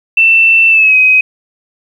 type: tone with pitch glide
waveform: sine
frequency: 2674 to 2524 Hz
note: E7 to D#7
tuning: +24 to +24 cents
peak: -4 dBFS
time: 0.17-1.21 s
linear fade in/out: 5 ms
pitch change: -100 cents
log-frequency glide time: 0.69-0.96 s
effects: 7-bit